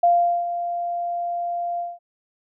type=tone with ADSR envelope; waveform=sine; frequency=695 Hz; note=F5; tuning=9 cents flat; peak=-12 dBFS; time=0.03-1.99 s; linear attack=6 ms; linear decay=410 ms; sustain=-11 dB; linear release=200 ms; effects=none